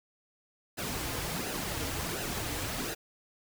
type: noise with flanger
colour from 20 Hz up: pink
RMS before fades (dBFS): -35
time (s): 0.77-2.95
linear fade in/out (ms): 20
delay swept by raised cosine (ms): 0.88 to 5.38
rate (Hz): 1.4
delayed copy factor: -0.6
effects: none